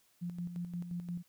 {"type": "tone with tremolo", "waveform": "sine", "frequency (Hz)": 174.61, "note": "F3", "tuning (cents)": 0, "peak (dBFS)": -35, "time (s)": [0.21, 1.23], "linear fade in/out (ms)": 20, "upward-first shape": "square", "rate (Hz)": 5.7, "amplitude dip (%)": 55, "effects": ["white hiss -70 dBFS RMS until 1.28 s"]}